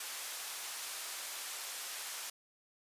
white band-pass noise, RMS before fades -43 dBFS, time 0-2.3 s, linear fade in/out 5 ms, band 670 to 11000 Hz, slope 12 dB/octave, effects resampled to 32000 Hz

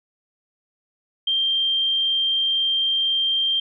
sine tone, 3171 Hz, G7, 19 cents sharp, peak -18 dBFS, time 1.27-3.6 s, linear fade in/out 5 ms, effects none

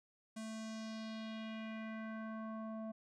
square tone with low-pass filter sweep, 220.6 Hz, A3, 5 cents sharp, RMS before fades -45 dBFS, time 0.36-2.92 s, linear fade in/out 10 ms, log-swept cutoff 8800 to 780 Hz, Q 2.2, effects none

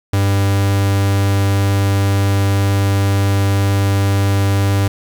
45% pulse tone, 99 Hz, G2, 18 cents sharp, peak -12 dBFS, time 0.13-4.88 s, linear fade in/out 5 ms, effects 8-bit

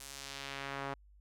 sawtooth tone with band-pass filter sweep, 138.2 Hz, C#3, 5 cents flat, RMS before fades -43 dBFS, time 0-0.94 s, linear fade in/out 5 ms, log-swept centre 9800 to 980 Hz, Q 0.9, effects added 50 Hz sine -58 dBFS peak until 1.2 s

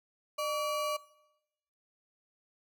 square ring-modulated tone, 873 Hz, A5, 14 cents flat, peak -29 dBFS, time 0.38-0.97 s, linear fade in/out 10 ms, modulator 269 Hz, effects noise-tail reverb RT60 0.9 s tail -20 dB re dry

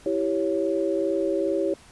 sine chord, C# diminished, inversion first, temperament equal, 329.6 / 392 / 554.4 Hz, E4 / G4 / C#5, 0 / 0 / 0 cents, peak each -26 dBFS, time 0.06-1.74 s, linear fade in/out 2 ms, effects pink hiss -51 dBFS RMS until 1.91 s + resampled to 24000 Hz

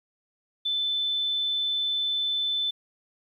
sine tone, 3520 Hz, A7, in tune, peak -24 dBFS, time 0.65-2.71 s, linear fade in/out 10 ms, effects 10-bit

